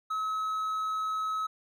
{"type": "tone", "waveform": "triangle", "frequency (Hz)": 1285, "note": "E6", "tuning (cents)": -45, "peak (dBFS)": -27, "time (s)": [0.1, 1.47], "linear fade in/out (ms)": 10, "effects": []}